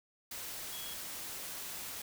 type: tone in noise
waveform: sine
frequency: 3322 Hz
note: G#7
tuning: in tune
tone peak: -47 dBFS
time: 0.72-0.94 s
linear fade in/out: 5 ms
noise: white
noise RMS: -43 dBFS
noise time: 0.31-2.02 s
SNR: -7 dB
effects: none